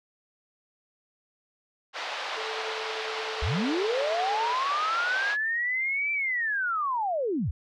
pink band-pass noise, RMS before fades -34 dBFS, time 1.93-5.37 s, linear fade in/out 50 ms, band 600 to 4500 Hz, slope 24 dB/octave
triangle tone with tremolo, 440 Hz, A4, in tune, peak -32 dBFS, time 2.36-4.54 s, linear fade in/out 20 ms, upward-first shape triangle, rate 9.8 Hz, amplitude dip 50%
sine linear two-way sweep, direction up then down, 53.4 to 2348 to 53.4 Hz, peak -25 dBFS, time 3.42-7.51 s, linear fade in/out 5 ms, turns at 6.12 s
effects none

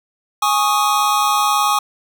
square chord, Ab suspended fourth, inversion none, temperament just, 830.6 / 1107.5 / 1245.9 Hz, Ab5 / Db6 / Eb6, 0 / -2 / +2 cents, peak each -19 dBFS, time 0.42-1.79 s, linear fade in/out 5 ms, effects none

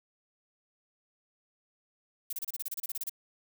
violet noise bursts, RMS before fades -35 dBFS, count 14, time 2.3-3.096 s, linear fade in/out 5 ms, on 29 ms, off 30 ms, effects none

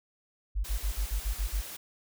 sine tone bursts, 48.98 Hz, G1, 1 cent flat, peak -26 dBFS, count 8, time 0.55-1.618 s, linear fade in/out 20 ms, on 95 ms, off 44 ms
white noise, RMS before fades -42 dBFS, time 0.64-1.77 s, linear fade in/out 10 ms
effects none

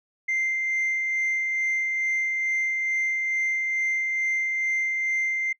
sine tone with tremolo, 2089 Hz, C7, 3 cents flat, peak -20 dBFS, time 0.28-5.53 s, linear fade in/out 10 ms, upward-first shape sine, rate 2.3 Hz, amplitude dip 30%, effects noise-tail reverb RT60 0.1 s tail -24 dB re dry + tanh soft clip ceiling -20 dBFS

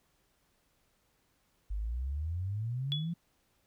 sine exponential sweep, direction up, 48.28 to 174.61 Hz, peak -32 dBFS, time 1.7-3.14 s, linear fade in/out 10 ms
sine tone with exponential decay, 3400 Hz, G#7, 40 cents sharp, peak -28 dBFS, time 2.92-3.13 s, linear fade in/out 0 ms, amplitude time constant 45 ms
effects pink hiss -73 dBFS RMS until 3.66 s

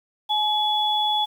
sine tone pair together, 849 / 3401 Hz, G#5 / G#7, +38 / +40 cents, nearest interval 2 octaves, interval 2402 cents, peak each -22 dBFS, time 0.29-1.26 s, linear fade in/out 20 ms, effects 8-bit

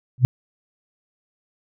sine tone with exponential growth, 125.6 Hz, B2, 30 cents sharp, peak -5 dBFS, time 0.18-0.25 s, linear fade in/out 0 ms, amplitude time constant 15 ms, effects none

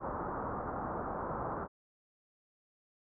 white low-pass noise, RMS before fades -38 dBFS, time 0-1.68 s, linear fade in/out 50 ms, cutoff 1300 Hz, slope 48 dB/octave, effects none

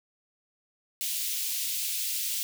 white high-pass noise, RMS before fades -31 dBFS, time 1.01-2.43 s, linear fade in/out 0 ms, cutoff 2600 Hz, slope 24 dB/octave, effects none

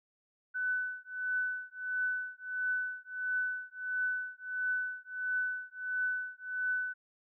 sine tone with tremolo, 1500 Hz, F#6, 23 cents sharp, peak -28 dBFS, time 0.54-6.94 s, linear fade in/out 20 ms, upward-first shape triangle, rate 1.5 Hz, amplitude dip 100%, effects none

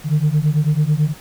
sine beating tone pair, 146.9 / 156 Hz, D3 / D#3, +1 / +5 cents, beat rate 9.1 Hz, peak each -15 dBFS, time 0.04-1.14 s, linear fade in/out 50 ms, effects tanh soft clip ceiling -9 dBFS + pink hiss -41 dBFS RMS until 1.2 s

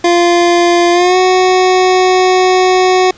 25% pulse tone with pitch glide, 346.9 to 369.7 Hz, F4 to F#4, -12 to -1 cents, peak -3 dBFS, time 0.04-3.11 s, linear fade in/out 5 ms, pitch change +111 cents, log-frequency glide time 0.92-1.17 s, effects pink hiss -40 dBFS RMS until 3.17 s + resampled to 16000 Hz

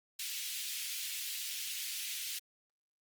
pink high-pass noise, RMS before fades -40 dBFS, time 0.19-2.39 s, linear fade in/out 5 ms, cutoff 2500 Hz, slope 24 dB/octave, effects Opus 32 kbps

